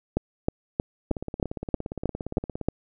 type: two click trains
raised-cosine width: 2 ms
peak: -18 / -9 dBFS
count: 27 / 9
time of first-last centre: 1.11-2.613 / 0.17-2.686 s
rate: 17.3 / 3.18 Hz
effects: none